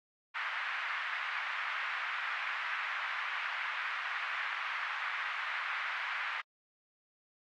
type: band-pass noise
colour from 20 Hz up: white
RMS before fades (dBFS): -37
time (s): 0.34-6.42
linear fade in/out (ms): 20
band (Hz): 1100 to 2200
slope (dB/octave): 24
effects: AAC 64 kbps